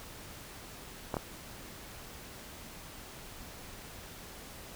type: clicks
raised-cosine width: 1 ms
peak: -18 dBFS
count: 2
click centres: 1.142 / 1.168 s
effects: pink hiss -48 dBFS RMS until 4.75 s